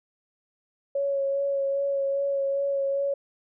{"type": "tone with vibrato", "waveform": "sine", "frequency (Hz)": 554.4, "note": "C#5", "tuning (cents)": 0, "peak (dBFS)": -23, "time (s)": [0.95, 3.14], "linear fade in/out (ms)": 5, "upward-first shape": "sine", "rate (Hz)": 2.5, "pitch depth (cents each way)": 17, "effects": []}